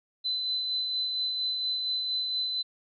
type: tone with tremolo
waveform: sine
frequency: 4027 Hz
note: B7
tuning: 33 cents sharp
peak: -26 dBFS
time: 0.24-2.63 s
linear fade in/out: 20 ms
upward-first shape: sine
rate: 4.3 Hz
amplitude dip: 30%
effects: none